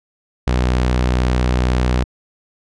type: tone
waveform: sawtooth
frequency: 62.1 Hz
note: B1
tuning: 10 cents sharp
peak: -10 dBFS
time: 0.47-2.04 s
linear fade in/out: 5 ms
effects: low-pass 6000 Hz 12 dB/octave